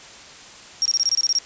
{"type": "tone bursts", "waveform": "sine", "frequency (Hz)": 5588, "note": "F8", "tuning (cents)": 0, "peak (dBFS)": -16, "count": 10, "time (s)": [0.82, 1.386], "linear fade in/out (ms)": 0, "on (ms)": 35, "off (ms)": 24, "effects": ["white hiss -42 dBFS RMS until 1.45 s", "resampled to 16000 Hz"]}